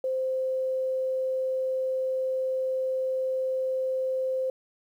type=tone; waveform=sine; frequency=521 Hz; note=C5; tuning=7 cents flat; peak=-25 dBFS; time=0.04-4.5 s; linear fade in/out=2 ms; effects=10-bit